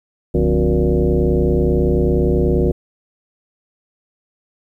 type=tone with frequency modulation; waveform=sine; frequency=146.83 Hz; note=D3; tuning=in tune; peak=-12 dBFS; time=0.34-2.72 s; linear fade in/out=10 ms; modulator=108 Hz; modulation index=3.2; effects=9-bit